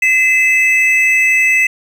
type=tone pair together; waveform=triangle; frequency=2041 / 2609 Hz; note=C7 / E7; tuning=-44 / -18 cents; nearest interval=major third; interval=426 cents; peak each=-10 dBFS; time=0.02-1.67 s; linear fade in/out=5 ms; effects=none